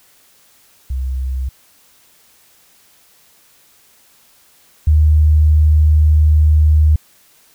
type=tone pair in turn; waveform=sine; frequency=65.1 / 76.62 Hz; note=C2 / D#2; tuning=-8 / -26 cents; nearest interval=minor third; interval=282 cents; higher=second; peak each=-17 / -7 dBFS; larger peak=second; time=0.9-1.49 / 4.87-6.96 s; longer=second; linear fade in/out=5 ms; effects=white hiss -51 dBFS RMS until 7.54 s